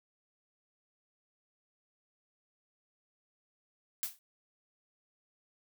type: noise with exponential decay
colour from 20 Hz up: blue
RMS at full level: -31 dBFS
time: 4.03-4.19 s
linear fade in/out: 0 ms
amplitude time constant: 34 ms
effects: none